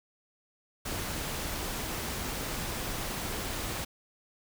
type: noise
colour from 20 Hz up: pink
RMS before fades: -35 dBFS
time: 0.85-3.85 s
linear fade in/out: 10 ms
effects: none